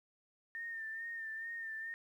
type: tone with vibrato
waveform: sine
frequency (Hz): 1812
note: A#6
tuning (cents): -50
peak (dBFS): -40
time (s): 0.55-1.94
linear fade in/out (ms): 0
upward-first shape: sine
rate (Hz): 2.3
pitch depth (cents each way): 41
effects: 12-bit